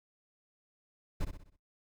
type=noise with echo; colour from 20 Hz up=brown; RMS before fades=-30 dBFS; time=1.2-1.25 s; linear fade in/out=10 ms; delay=63 ms; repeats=5; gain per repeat=-7 dB; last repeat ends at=1.565 s; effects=noise-tail reverb RT60 0.2 s tail -21 dB re dry